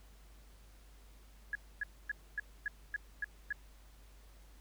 sine tone bursts, 1680 Hz, G#6, 19 cents sharp, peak -33 dBFS, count 8, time 1.53-3.526 s, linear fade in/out 2 ms, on 22 ms, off 260 ms, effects added 50 Hz sine -56 dBFS peak until 4.6 s + pink hiss -65 dBFS RMS until 4.6 s

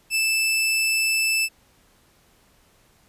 sawtooth tone, 2637 Hz, E7, in tune, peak -16 dBFS, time 0.1-1.49 s, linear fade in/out 50 ms, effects pink hiss -59 dBFS RMS until 3.08 s + resampled to 32000 Hz

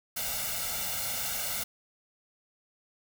white noise with comb filter, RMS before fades -33 dBFS, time 0.16-1.64 s, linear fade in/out 10 ms, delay 1.4 ms, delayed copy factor +1, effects none

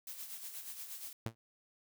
blue noise with tremolo, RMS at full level -44 dBFS, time 0.07-1.13 s, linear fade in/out 2 ms, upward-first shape sine, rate 8.4 Hz, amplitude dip 55%
sawtooth tone with exponential decay, 113.8 Hz, A#2, 41 cents flat, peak -29 dBFS, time 1.26-1.35 s, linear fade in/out 0 ms, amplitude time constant 18 ms
effects none

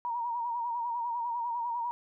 sine tone with vibrato, 946 Hz, A#5, 25 cents sharp, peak -30 dBFS, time 0.05-1.91 s, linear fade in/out 0 ms, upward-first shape sine, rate 10 Hz, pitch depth 56 cents each way, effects none

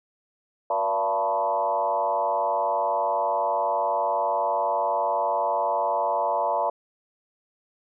sine tone with frequency modulation, 784 Hz, G5, in tune, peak -21 dBFS, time 0.7-6.7 s, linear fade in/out 5 ms, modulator 100 Hz, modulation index 2.5, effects none

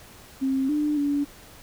sine tone with pitch steps, 266.9 / 298.4 / 286.6 Hz, C4 / D4 / D4, +35 / +28 / -42 cents, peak -21 dBFS, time 0.41-1.25 s, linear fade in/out 20 ms, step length 280 ms, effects pink hiss -48 dBFS RMS until 1.62 s

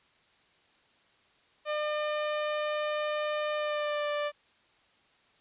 sawtooth tone with pitch glide, 602 to 588.6 Hz, D5 to D5, +43 to +4 cents, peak -25 dBFS, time 1.65-4.32 s, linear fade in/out 50 ms, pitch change -39 cents, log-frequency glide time 3.54-4.11 s, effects white hiss -65 dBFS RMS until 5.4 s + resampled to 8000 Hz

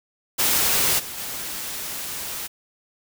white noise with level steps, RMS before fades -20 / -34 / -31 dBFS, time 0.38-2.48 s, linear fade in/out 20 ms, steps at 0.98 / 1.17 s, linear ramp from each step 20 ms, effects none

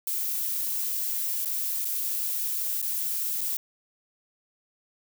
violet noise with dropouts, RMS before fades -29 dBFS, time 0.07-3.57 s, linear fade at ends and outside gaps 2 ms, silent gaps 1.45-1.456 / 1.847-1.852 / 2.817-2.826 / 3.409-3.413 s, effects none

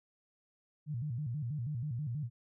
sine tone with vibrato, 133.5 Hz, C3, 35 cents sharp, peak -34 dBFS, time 0.86-2.3 s, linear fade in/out 50 ms, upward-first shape square, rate 6.2 Hz, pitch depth 210 cents each way, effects none

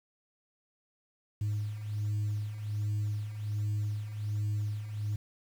sine beating tone pair, 103.83 / 105.13 Hz, G#2 / G#2, 0 / +22 cents, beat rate 1.3 Hz, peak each -35 / -30 dBFS, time 1.41-5.16 s, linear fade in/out 5 ms, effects tanh soft clip ceiling -27 dBFS + 9-bit

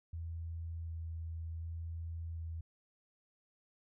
sine tone with vibrato, 82.4 Hz, E2, in tune, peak -39 dBFS, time 0.13-2.61 s, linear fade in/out 5 ms, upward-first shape square, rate 0.67 Hz, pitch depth 9 cents each way, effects none

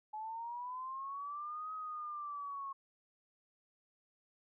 sine linear two-way sweep, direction up then down, 850 to 1269 to 1088 Hz, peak -40 dBFS, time 0.13-2.73 s, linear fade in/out 10 ms, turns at 1.73 s, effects none

